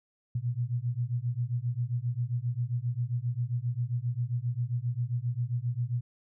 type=beating tone pair; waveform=sine; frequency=117.5 / 125 Hz; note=A#2 / B2; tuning=+14 / +21 cents; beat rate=7.5 Hz; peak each=-31 dBFS; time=0.35-6.01 s; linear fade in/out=5 ms; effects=none

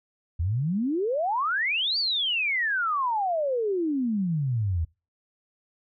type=exponential two-way sweep; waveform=sine; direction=up then down; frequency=77.4 to 4714 to 77.4 Hz; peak=-23 dBFS; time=0.39-4.85 s; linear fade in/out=10 ms; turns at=1.98 s; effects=noise-tail reverb RT60 0.3 s tail -25 dB re dry

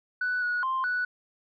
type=tone with pitch steps; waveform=sine; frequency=1488 / 1460 / 1049 / 1479 Hz; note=F#6 / F#6 / C6 / F#6; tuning=+9 / -24 / +4 / -1 cents; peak=-24 dBFS; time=0.21-1.05 s; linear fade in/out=5 ms; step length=210 ms; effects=tanh soft clip ceiling -22 dBFS

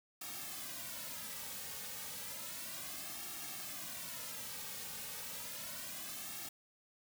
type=noise with flanger; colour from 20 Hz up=white; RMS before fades=-45 dBFS; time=0.21-6.49 s; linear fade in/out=5 ms; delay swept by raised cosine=2 to 2.98 ms; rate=0.32 Hz; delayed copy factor=-0.9; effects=none

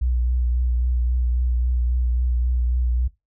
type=tone with vibrato; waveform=sine; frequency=61.1 Hz; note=B1; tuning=18 cents flat; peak=-18 dBFS; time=0.01-3.08 s; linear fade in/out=10 ms; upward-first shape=triangle; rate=3.7 Hz; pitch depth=34 cents each way; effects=noise-tail reverb RT60 0.2 s tail -18 dB re dry

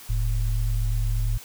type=tone pair together; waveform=sine; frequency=41.39 / 110 Hz; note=E1 / A2; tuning=+8 / 0 cents; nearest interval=octave + perfect fourth; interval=1692 cents; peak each=-22 / -26 dBFS; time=0.09-1.38 s; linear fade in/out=10 ms; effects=white hiss -44 dBFS RMS until 1.44 s

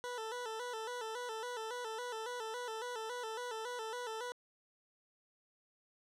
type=tone with vibrato; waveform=20% pulse; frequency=466.2 Hz; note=A#4; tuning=in tune; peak=-35 dBFS; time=0.04-4.32 s; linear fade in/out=0 ms; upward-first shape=square; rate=3.6 Hz; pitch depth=90 cents each way; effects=low-pass 9000 Hz 12 dB/octave

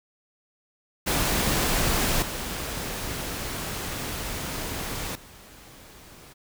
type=noise with level steps; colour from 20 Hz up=pink; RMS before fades=-24 / -32 / -48 dBFS; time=1.06-6.34 s; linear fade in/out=20 ms; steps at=2.22 / 5.15 s; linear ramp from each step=5 ms; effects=none

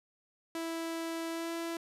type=tone with pitch glide; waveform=sawtooth; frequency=329.6 to 333.8 Hz; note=E4 to E4; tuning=0 to +22 cents; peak=-31 dBFS; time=0.55-1.77 s; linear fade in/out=2 ms; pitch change=+22 cents; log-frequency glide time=1.3-1.52 s; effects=resampled to 32000 Hz

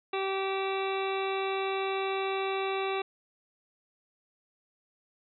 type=harmonic tone; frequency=386.7 Hz; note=G4; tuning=24 cents flat; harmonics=1 / 2 / 3 / 4 / 5 / 6 / 7 / 9 / 10; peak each=-31 / -35 / -37 / -47 / -46 / -40 / -40 / -46 / -45 dBFS; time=0.13-3.02 s; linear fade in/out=5 ms; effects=none

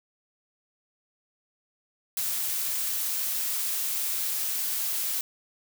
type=noise; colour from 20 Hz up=blue; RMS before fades=-29 dBFS; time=2.17-5.21 s; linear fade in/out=2 ms; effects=none

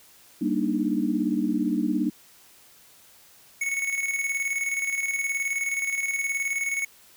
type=chord; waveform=sine; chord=Eb major seventh; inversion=first; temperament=equal with one note detuned; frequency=196 / 234.6 / 293.7 / 311.1 Hz; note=G3 / Bb3 / D4 / Eb4; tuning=0 / +11 / 0 / 0 cents; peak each=-29 / -27 / -27 / -28 dBFS; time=0.41-2.1 s; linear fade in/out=10 ms
type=tone with tremolo; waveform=square; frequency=2211 Hz; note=C#7; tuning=5 cents flat; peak=-24 dBFS; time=3.61-6.85 s; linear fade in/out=5 ms; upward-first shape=square; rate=19 Hz; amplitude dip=50%
effects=white hiss -54 dBFS RMS until 7.16 s

